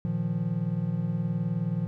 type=chord; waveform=triangle; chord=Bb suspended fourth; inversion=none; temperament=equal; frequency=116.54 / 155.56 / 174.61 Hz; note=Bb2 / Eb3 / F3; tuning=0 / 0 / 0 cents; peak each=-30 / -29 / -27 dBFS; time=0.05-1.87 s; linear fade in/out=0 ms; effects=none